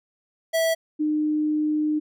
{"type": "tone pair in turn", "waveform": ["square", "sine"], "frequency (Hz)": [654, 304.1], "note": ["E5", "D#4"], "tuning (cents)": [-14, -40], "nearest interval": "octave + minor second", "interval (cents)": 1326, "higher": "first", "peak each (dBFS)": -20, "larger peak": "neither", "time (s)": [[0.53, 0.75], [0.99, 2]], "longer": "second", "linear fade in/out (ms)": 20, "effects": []}